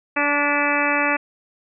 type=harmonic tone with a mistuned harmonic; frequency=290 Hz; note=D4; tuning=22 cents flat; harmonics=1 / 2 / 3 / 4 / 5 / 6 / 7 / 8 / 9; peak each=-26 / -26 / -26 / -26 / -26 / -26 / -26 / -26 / -26 dBFS; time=0.16-1.17 s; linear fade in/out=10 ms; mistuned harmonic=7; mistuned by=-29 cents; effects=none